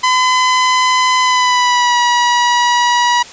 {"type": "tone with pitch glide", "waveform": "sawtooth", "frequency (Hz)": [1014, 966.5], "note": ["B5", "B5"], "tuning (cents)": [45, -38], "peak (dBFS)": -6, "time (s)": [0.03, 3.23], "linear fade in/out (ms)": 10, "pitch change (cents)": -83, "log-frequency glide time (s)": [1.21, 1.98], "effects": ["white hiss -34 dBFS RMS until 3.32 s", "resampled to 16000 Hz"]}